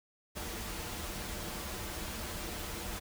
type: noise with comb filter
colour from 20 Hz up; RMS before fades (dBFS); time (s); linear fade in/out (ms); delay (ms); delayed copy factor
pink; -40; 0.35-3; 20; 7.4; -0.6
effects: none